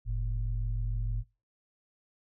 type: tone pair together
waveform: sine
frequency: 44.73 / 111.3 Hz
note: F1 / A2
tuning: +42 / +20 cents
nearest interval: octave + major third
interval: 1578 cents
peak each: -29 / -33 dBFS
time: 0.05-1.24 s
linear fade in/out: 50 ms
effects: noise-tail reverb RT60 0.3 s tail -26 dB re dry + tanh soft clip ceiling -21 dBFS